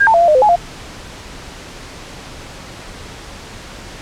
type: tone with pitch steps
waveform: sine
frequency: 1612 / 892 / 679 / 690 / 609 / 515 / 842 / 695 Hz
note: G6 / A5 / F5 / F5 / D#5 / C5 / G#5 / F5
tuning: +48 / +23 / -49 / -21 / -37 / -28 / +24 / -9 cents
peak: -7 dBFS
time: 0-0.56 s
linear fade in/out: 10 ms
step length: 70 ms
effects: pink hiss -33 dBFS RMS until 4.01 s + low-pass 7000 Hz 12 dB/octave